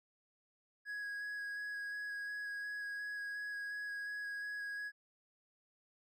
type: tone with vibrato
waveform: triangle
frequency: 1661.2 Hz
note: G#6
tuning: in tune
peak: -38 dBFS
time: 0.85-4.92 s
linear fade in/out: 50 ms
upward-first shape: square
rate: 2.8 Hz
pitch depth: 9 cents each way
effects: none